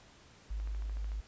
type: tone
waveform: sine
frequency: 51.91 Hz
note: G#1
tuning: in tune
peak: -34 dBFS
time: 0.5-1.21 s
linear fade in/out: 10 ms
type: click train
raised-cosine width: 0.5 ms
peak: -39 dBFS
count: 8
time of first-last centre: 0.6-1.119 s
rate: 13.5 Hz
effects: pink hiss -59 dBFS RMS until 1.27 s + resampled to 16000 Hz